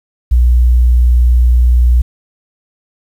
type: tone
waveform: sine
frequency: 60.7 Hz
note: B1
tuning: 29 cents flat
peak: -5 dBFS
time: 0.31-2.02 s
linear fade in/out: 10 ms
effects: 7-bit